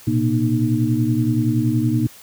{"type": "tone cluster", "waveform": "sine", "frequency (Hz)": [115.7, 126.3, 236.8, 307.7], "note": ["A#2", "B2", "A#3", "D#4"], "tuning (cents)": [-13, 39, 27, -19], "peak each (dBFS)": -21, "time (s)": [0.07, 2.07], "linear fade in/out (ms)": 5, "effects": ["white hiss -44 dBFS RMS until 2.22 s", "high-pass 60 Hz 12 dB/octave"]}